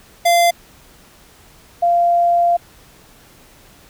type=tone pair in turn; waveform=square / sine; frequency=690 / 692.4 Hz; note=F5 / F5; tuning=-21 / -15 cents; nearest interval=unison; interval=6 cents; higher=second; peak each=-11 dBFS; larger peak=neither; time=0.25-0.51 / 1.82-2.57 s; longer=second; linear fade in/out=10 ms; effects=pink hiss -47 dBFS RMS until 3.89 s